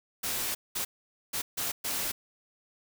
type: noise bursts at uneven times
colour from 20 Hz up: white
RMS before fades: -32 dBFS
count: 5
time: 0.23-0.55 / 0.75-0.85 / 1.33-1.42 / 1.57-1.72 / 1.84-2.12 s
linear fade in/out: 10 ms
effects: none